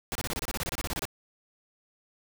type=noise bursts; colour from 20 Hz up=pink; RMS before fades=-32 dBFS; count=16; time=0.12-1.053 s; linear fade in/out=0 ms; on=33 ms; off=27 ms; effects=none